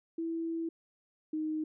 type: tone pair in turn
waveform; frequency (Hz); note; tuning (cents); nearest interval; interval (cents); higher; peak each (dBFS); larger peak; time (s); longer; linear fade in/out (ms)
sine; 329.6 / 310.9; E4 / D#4; 0 / -1; minor second; 101; first; -32 / -31; second; 0.18-0.69 / 1.33-1.64; first; 5
effects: none